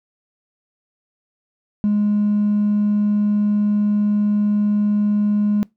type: tone with hard clipping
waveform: sine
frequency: 207.7 Hz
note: G#3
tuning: in tune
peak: -15 dBFS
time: 1.84-5.63 s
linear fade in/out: 0 ms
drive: 1 dB
effects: noise-tail reverb RT60 0.2 s tail -24 dB re dry